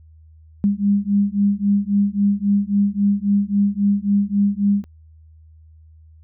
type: beating tone pair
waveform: sine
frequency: 200 / 203.7 Hz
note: G3 / G#3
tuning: +35 / -33 cents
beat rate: 3.7 Hz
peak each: -18 dBFS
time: 0.64-4.84 s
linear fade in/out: 0 ms
effects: added 79 Hz sine -44 dBFS peak until 6.23 s